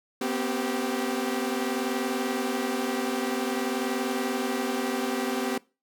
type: tone cluster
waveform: sawtooth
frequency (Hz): 242.8 / 263.3 / 389.1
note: B3 / C4 / G4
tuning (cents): -29 / +11 / -13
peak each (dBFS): -27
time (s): 0.21-5.58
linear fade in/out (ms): 5
effects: noise-tail reverb RT60 0.3 s tail -23 dB re dry